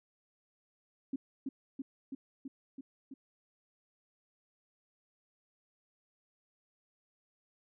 sine tone with echo, 270 Hz, C#4, 45 cents flat, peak -32 dBFS, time 1.13-1.16 s, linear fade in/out 5 ms, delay 330 ms, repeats 6, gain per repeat -2 dB, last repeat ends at 3.14 s, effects none

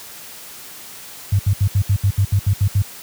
sine tone bursts, 99 Hz, G2, 18 cents sharp, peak -11 dBFS, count 11, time 1.32-2.82 s, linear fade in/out 5 ms, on 70 ms, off 73 ms, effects white hiss -37 dBFS RMS until 3.02 s + high-pass 60 Hz 12 dB/octave

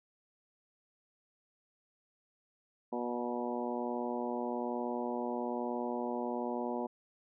harmonic tone with a mistuned harmonic, 121.1 Hz, B2, 34 cents flat, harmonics 2 / 3 / 4 / 5 / 6 / 7 / 8, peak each -38 / -40 / -41 / -42 / -43 / -43 / -44 dBFS, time 2.92-6.87 s, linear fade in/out 10 ms, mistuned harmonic 7, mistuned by +19 cents, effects none

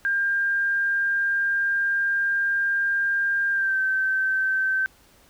sine tone with pitch glide, 1600 to 1546.4 Hz, G6 to G6, +35 to -24 cents, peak -20 dBFS, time 0.05-4.86 s, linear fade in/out 0 ms, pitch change -59 cents, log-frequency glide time 3.51-3.8 s, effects pink hiss -56 dBFS RMS until 5.29 s

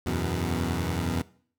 15% pulse chord, E suspended second, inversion none, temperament equal with one note detuned, 81.74 / 92.5 / 123.47 Hz, E2 / F#2 / B2, -14 / 0 / 0 cents, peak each -23 / -24 / -27 dBFS, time 0.06-1.22 s, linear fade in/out 5 ms, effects noise-tail reverb RT60 0.5 s tail -20 dB re dry

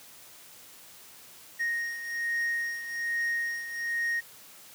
triangle beating tone pair, 1864.7 / 1865.9 Hz, A#6 / A#6, 0 / +1 cents, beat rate 1.2 Hz, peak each -28 / -34 dBFS, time 1.59-4.21 s, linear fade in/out 20 ms, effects white hiss -51 dBFS RMS until 4.74 s + high-pass 80 Hz 12 dB/octave

